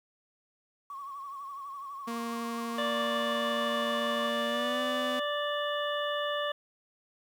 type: tone with vibrato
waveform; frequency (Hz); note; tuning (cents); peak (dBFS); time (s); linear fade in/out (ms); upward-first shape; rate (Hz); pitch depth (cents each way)
sine; 1110; C#6; +2; -38; 0.9-4.29; 2; triangle; 12; 74
type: tone with pitch glide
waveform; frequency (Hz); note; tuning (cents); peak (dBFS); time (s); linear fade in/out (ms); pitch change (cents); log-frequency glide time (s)
sawtooth; 233.1 to 252.7; A#3 to B3; 0 to +40; -30; 2.07-5.2; 10; +140; 4.47-4.81
type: harmonic tone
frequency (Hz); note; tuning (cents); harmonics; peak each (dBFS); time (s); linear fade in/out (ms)
586; D5; -4; 1 / 2 / 3 / 5 / 6; -32 / -35 / -37 / -39 / -40; 2.78-6.52; 5
effects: 10-bit